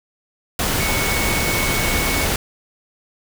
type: tone in noise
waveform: sine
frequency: 2217 Hz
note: C#7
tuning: in tune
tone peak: -24 dBFS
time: 0.8-2.25 s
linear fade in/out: 2 ms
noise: pink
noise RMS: -20 dBFS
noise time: 0.59-2.36 s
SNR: -7 dB
effects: none